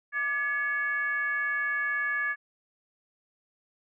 sine tone with frequency modulation, 1702 Hz, G#6, 42 cents sharp, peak -26 dBFS, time 0.12-2.36 s, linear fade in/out 50 ms, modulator 519 Hz, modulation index 0.6, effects none

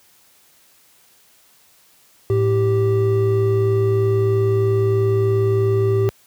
triangle tone pair together, 109.19 / 390.7 Hz, A2 / G4, -13 / -6 cents, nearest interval octave + minor seventh, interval 2207 cents, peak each -15 dBFS, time 2.3-6.09 s, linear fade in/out 0 ms, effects white hiss -54 dBFS RMS until 6.26 s + high-pass 60 Hz 12 dB/octave

